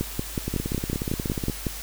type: two click trains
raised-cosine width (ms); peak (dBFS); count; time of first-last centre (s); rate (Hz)
3; -14 / -12; 18 / 10; 0.48-1.498 / 0.01-1.667; 16.7 / 5.43
effects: added 50 Hz sine -38 dBFS peak until 1.82 s + white hiss -37 dBFS RMS until 1.82 s